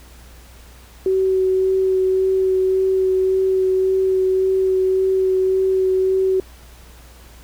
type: tone with vibrato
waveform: sine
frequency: 377.7 Hz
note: F#4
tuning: 36 cents sharp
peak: -14 dBFS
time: 1.06-6.4 s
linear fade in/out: 2 ms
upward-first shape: sine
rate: 1.8 Hz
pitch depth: 11 cents each way
effects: added 60 Hz sine -42 dBFS peak until 7.43 s + pink hiss -47 dBFS RMS until 7.43 s